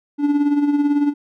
triangle tone with tremolo, 289.5 Hz, D4, 25 cents flat, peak -10 dBFS, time 0.18-1.14 s, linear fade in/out 50 ms, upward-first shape sine, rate 18 Hz, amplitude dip 55%, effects none

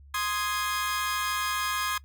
sawtooth chord, Ab major, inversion first, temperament equal, 1046.5 / 1244.5 / 1661.2 Hz, C6 / Eb6 / Ab6, 0 / 0 / 0 cents, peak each -28 dBFS, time 0.14-1.98 s, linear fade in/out 5 ms, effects noise-tail reverb RT60 0.1 s tail -21 dB re dry + added 70 Hz sine -48 dBFS peak until 2.04 s

